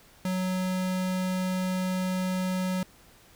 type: tone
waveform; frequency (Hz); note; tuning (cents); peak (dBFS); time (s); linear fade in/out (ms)
square; 185; F#3; 0; -27; 0.25-2.83; 2
effects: pink hiss -56 dBFS RMS until 3.35 s